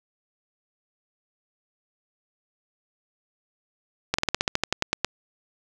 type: slowing click train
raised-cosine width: 0.2 ms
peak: -4 dBFS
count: 13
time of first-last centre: 4.14-5.046 s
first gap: 45 ms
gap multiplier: 1.09
effects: 7-bit